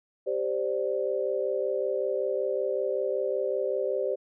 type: chord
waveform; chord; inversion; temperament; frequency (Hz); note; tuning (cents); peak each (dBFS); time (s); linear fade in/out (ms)
sine; G suspended fourth; none; just; 392 / 522.7 / 588; G4 / C5 / D5; 0 / -2 / +2; -30 / -29 / -31; 0.26-4.16; 20
effects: none